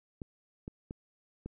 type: clicks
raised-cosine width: 3 ms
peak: -27 dBFS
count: 4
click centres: 0.218 / 0.679 / 0.909 / 1.46 s
effects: none